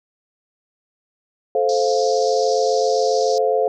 sine chord, F major, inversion first, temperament just, 436.5 / 523.8 / 698.5 Hz, A4 / C5 / F5, -14 / +2 / 0 cents, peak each -19 / -19 / -21 dBFS, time 1.55-3.68 s, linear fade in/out 2 ms
white band-pass noise, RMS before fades -32 dBFS, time 1.69-3.38 s, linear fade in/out 0 ms, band 4400 to 5800 Hz, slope 48 dB/octave
effects none

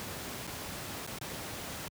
pink noise with dropouts, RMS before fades -40 dBFS, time 0-1.88 s, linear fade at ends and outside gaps 0 ms, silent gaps 0.468-0.475 / 1.065-1.075 / 1.186-1.213 s, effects high-pass 80 Hz 12 dB/octave

